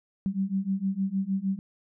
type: beating tone pair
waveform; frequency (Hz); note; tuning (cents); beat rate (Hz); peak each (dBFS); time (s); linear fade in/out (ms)
sine; 190 / 196.5; F#3 / G3; +46 / +4; 6.5; -29 / -28; 0.26-1.59; 0
effects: none